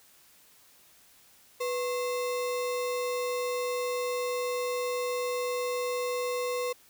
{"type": "tone with sample-and-hold", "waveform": "sine", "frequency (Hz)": 493.9, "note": "B4", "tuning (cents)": 0, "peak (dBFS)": -28, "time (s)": [1.6, 6.73], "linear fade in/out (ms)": 10, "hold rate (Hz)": 1575, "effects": ["white hiss -59 dBFS RMS until 6.89 s"]}